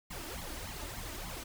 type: noise with flanger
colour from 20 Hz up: pink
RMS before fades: -42 dBFS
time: 0.1-1.44 s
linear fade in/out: 10 ms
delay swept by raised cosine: 0.94 to 3.34 ms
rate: 3.4 Hz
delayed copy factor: +0.95
effects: none